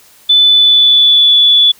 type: tone with pitch glide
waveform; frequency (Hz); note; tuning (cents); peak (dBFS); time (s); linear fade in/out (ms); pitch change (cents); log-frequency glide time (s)
sine; 3500 to 3442; A7 to A7; -10 to -39; -4; 0.29-1.72; 10; -29; 0.42-1.36
effects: white hiss -44 dBFS RMS until 1.79 s